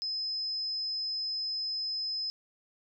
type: tone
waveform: sine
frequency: 5100 Hz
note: D#8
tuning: 42 cents sharp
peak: -31 dBFS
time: 0.02-2.3 s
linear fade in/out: 0 ms
effects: none